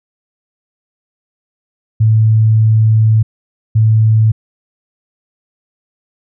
sine tone bursts at uneven times, 110 Hz, A2, in tune, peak -6 dBFS, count 2, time 2-3.23 / 3.75-4.32 s, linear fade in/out 10 ms, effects none

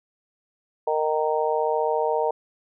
harmonic tone, 154.7 Hz, D#3, 10 cents flat, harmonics 3 / 4 / 5 / 6, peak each -24 / -26 / -28 / -27 dBFS, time 0.87-2.31 s, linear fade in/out 5 ms, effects none

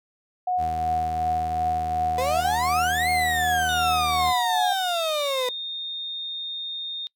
sine tone with tremolo, 729 Hz, F#5, 26 cents flat, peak -20 dBFS, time 0.47-4.73 s, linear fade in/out 5 ms, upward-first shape triangle, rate 2.7 Hz, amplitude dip 45%
sawtooth tone with pitch glide, 79.6 to 78.82 Hz, D#2 to D#2, +40 to +23 cents, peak -29 dBFS, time 0.57-4.34 s, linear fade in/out 50 ms, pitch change -17 cents, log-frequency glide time 2.01-2.84 s
35% pulse exponential two-way sweep, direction up then down, 491.3 to 2156 to 491.3 Hz, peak -22 dBFS, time 2.18-5.49 s, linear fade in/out 2 ms, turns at 3.1 s
sine tone, 3666 Hz, A#7, 30 cents flat, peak -29 dBFS, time 3.69-7.07 s, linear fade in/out 0 ms
effects noise-tail reverb RT60 0.1 s tail -23 dB re dry

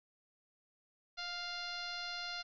sine tone with frequency modulation, 2794 Hz, F7, in tune, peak -39 dBFS, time 1.17-2.43 s, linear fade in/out 20 ms, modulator 696 Hz, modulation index 3.1, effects none

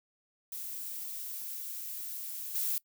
violet noise with level steps, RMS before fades -40 / -32 dBFS, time 0.52-2.78 s, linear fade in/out 2 ms, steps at 2.54 s, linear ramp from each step 20 ms, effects noise-tail reverb RT60 0.1 s tail -22 dB re dry

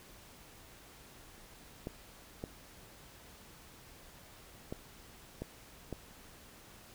clicks, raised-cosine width 2 ms, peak -25 dBFS, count 5, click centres 1.871 / 2.439 / 4.725 / 5.42 / 5.927 s, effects pink hiss -56 dBFS RMS until 6.94 s

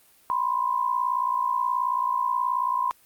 sine tone pair together, 985 / 1043.6 Hz, B5 / C6, -5 / -5 cents, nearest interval minor second, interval 100 cents, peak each -25 dBFS, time 0.3-2.91 s, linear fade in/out 0 ms, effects white hiss -58 dBFS RMS until 3.05 s + Opus 32 kbps

